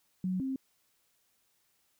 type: tone pair in turn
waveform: sine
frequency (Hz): 185 / 265.5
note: F#3 / C4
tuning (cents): 0 / +25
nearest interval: tritone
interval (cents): 625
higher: second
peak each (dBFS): -29 / -31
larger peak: first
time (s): 0.24-0.4 / 0.4-0.56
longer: neither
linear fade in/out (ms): 2
effects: white hiss -73 dBFS RMS until 1.99 s